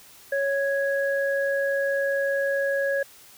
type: tone pair together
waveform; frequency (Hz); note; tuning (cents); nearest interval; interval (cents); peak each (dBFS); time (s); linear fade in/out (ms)
sine; 554.4 / 1661.2; C#5 / G#6; 0 / 0; octave + perfect fifth; 1900; -23 / -27; 0.32-3.03; 5
effects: white hiss -50 dBFS RMS until 3.37 s